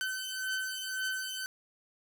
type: beating tone pair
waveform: sawtooth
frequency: 1527 / 1528.9 Hz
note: G6 / G6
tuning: -46 / -44 cents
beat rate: 1.9 Hz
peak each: -32 / -34 dBFS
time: 0.01-1.46 s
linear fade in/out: 0 ms
effects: none